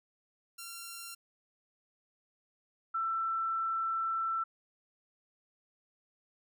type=tone pair in turn; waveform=5% pulse / sine; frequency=1373 / 1335.5 Hz; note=F6 / E6; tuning=-30 / +22 cents; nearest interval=unison; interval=48 cents; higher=first; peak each=-31 / -30 dBFS; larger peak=second; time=0.58-1.15 / 2.94-4.44 s; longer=second; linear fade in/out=10 ms; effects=none